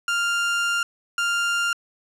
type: tone pair in turn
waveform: 30% pulse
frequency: 1396.9 / 1396.9 Hz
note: F6 / F6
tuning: 0 / 0 cents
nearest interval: unison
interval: 0 cents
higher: neither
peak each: -18 dBFS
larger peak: neither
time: 0.08-0.83 / 1.18-1.73 s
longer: first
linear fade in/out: 2 ms
effects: low-pass 9000 Hz 12 dB/octave + 10-bit